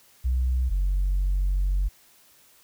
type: tone pair in turn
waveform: sine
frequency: 63.1 / 46.73 Hz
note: B1 / F#1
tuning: +38 / +18 cents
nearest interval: perfect fourth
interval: 520 cents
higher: first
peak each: -19 dBFS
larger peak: neither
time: 0.24-0.7 / 0.7-1.89 s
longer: second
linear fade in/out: 20 ms
effects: tanh soft clip ceiling -18 dBFS + white hiss -57 dBFS RMS until 2.63 s